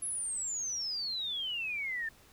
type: exponential sweep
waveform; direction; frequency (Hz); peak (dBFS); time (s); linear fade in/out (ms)
sine; down; 11050 to 1760; -33; 0.02-2.09; 5
effects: pink hiss -60 dBFS RMS until 2.32 s